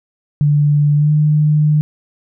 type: tone with pitch glide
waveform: sine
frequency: 146.83 to 151.13 Hz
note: D3 to D3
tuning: 0 to +50 cents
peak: -9 dBFS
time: 0.41-1.81 s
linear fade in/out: 0 ms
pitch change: +50 cents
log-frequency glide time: 0.96-1.11 s
effects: none